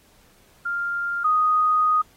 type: tone pair in turn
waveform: sine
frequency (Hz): 1396.9 / 1244.5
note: F6 / D#6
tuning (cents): 0 / 0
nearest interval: major second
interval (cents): 200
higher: first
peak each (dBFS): -23 / -16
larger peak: second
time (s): 0.65-1.24 / 1.24-2.02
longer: second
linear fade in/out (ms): 10
effects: pink hiss -57 dBFS RMS until 2.16 s + AAC 48 kbps